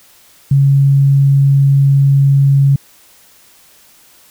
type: tone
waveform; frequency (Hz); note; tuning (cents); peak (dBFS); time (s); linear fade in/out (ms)
sine; 138.59; C#3; 0; -6; 0.51-2.76; 5
effects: white hiss -46 dBFS RMS until 4.3 s